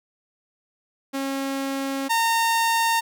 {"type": "tone pair in turn", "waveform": "sawtooth", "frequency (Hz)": [272.3, 915.9], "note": ["C#4", "A#5"], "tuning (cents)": [-31, -31], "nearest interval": "octave + major sixth", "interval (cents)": 2100, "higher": "second", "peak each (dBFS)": [-21, -15], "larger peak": "second", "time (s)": [[1.13, 2.09], [2.09, 3.01]], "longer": "first", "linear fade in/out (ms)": 20, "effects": []}